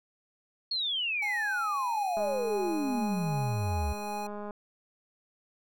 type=exponential sweep; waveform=sine; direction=down; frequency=4372 to 69.3 Hz; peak=-28 dBFS; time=0.71-3.93 s; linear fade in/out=5 ms
type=tone; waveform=square; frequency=830.6 Hz; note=G#5; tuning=in tune; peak=-37 dBFS; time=1.22-4.27 s; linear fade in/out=5 ms
type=click train; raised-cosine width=1 ms; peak=-27 dBFS; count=485; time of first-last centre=2.17-4.508 s; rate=207 Hz
effects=none